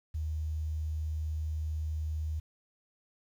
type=tone with quantisation; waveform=sine; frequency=77.78 Hz; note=D#2; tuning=in tune; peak=-31 dBFS; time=0.14-2.4 s; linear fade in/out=10 ms; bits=10; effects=none